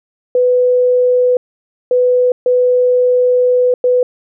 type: tone bursts at uneven times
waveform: sine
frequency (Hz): 497.8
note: B4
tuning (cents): +14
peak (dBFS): -8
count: 4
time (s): 0.35-1.37 / 1.91-2.32 / 2.46-3.74 / 3.84-4.03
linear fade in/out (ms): 2
effects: none